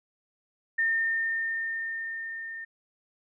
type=tone with level ramp; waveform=sine; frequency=1816 Hz; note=A#6; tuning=46 cents flat; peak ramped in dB=-22 to -36 dBFS; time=0.78-2.65 s; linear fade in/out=10 ms; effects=none